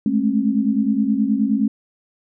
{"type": "tone cluster", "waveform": "sine", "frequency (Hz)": [209.7, 219.2, 270], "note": ["G#3", "A3", "C#4"], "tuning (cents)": [17, -6, -45], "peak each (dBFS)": -20, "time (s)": [0.06, 1.68], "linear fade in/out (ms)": 2, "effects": []}